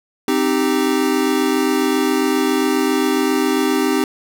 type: chord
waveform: square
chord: C minor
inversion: none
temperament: equal with one note detuned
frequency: 261.6 / 309 / 392 Hz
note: C4 / Eb4 / G4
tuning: 0 / -12 / 0 cents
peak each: -20 dBFS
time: 0.28-4.04 s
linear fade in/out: 2 ms
effects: none